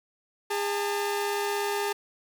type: tone pair together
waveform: sawtooth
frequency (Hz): 407.3 / 891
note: G#4 / A5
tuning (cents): -34 / +22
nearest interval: octave + major second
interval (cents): 1356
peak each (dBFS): -24 / -28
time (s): 0.5-1.93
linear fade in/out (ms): 10
effects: none